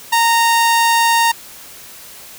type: tone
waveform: sawtooth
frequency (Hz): 925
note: A#5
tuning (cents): -14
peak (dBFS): -7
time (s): 0.12-1.32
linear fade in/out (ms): 10
effects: white hiss -37 dBFS RMS until 2.38 s